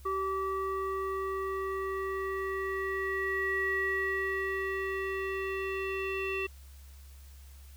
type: tone with low-pass filter sweep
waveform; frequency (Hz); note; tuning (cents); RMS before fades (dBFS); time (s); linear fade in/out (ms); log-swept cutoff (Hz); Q
square; 385.2; G4; -30; -33; 0.05-6.47; 10; 1300 to 2600; 8.6
effects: added 68 Hz sine -48 dBFS peak until 7.76 s + white hiss -60 dBFS RMS until 7.76 s